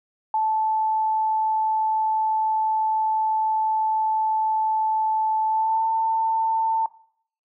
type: tone with pitch glide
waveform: sine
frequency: 874 to 893.4 Hz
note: A5 to A5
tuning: -12 to +26 cents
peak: -19 dBFS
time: 0.34-6.86 s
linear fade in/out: 2 ms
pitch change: +38 cents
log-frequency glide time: 5.48-5.85 s
effects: noise-tail reverb RT60 0.6 s tail -18 dB re dry